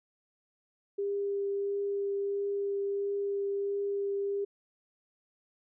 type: tone with vibrato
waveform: sine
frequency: 400.3 Hz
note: G4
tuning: 36 cents sharp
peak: -29 dBFS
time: 0.98-4.45 s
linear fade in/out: 10 ms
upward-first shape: triangle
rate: 1.5 Hz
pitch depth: 9 cents each way
effects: none